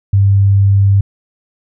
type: tone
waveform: sine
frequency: 99 Hz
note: G2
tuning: 18 cents sharp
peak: -6 dBFS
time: 0.13-1.01 s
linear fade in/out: 5 ms
effects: none